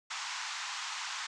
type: band-pass noise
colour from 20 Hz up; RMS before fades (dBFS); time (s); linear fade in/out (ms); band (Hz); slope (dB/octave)
pink; -39; 0.1-1.27; 10; 860 to 7400; 48
effects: none